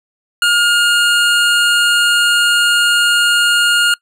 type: tone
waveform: 25% pulse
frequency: 1420 Hz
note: F6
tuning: 28 cents sharp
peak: -6 dBFS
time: 0.42-3.94 s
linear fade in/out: 2 ms
effects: noise-tail reverb RT60 0.1 s tail -23 dB re dry + low-pass 11000 Hz 12 dB/octave